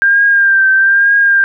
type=tone with vibrato; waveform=sine; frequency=1591 Hz; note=G6; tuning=25 cents sharp; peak=-6 dBFS; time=0.02-1.44 s; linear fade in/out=0 ms; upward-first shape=triangle; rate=1.1 Hz; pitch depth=47 cents each way; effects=none